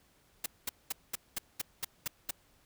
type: noise bursts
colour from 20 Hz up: white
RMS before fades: -34 dBFS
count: 9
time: 0.44-2.309 s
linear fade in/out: 5 ms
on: 21 ms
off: 210 ms
effects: pink hiss -67 dBFS RMS until 2.65 s